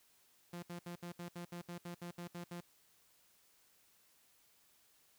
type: tone bursts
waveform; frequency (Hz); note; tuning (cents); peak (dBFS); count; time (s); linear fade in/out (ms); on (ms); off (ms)
sawtooth; 173.9; F3; -7; -40; 13; 0.53-2.606; 5; 96; 69
effects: white hiss -70 dBFS RMS until 5.18 s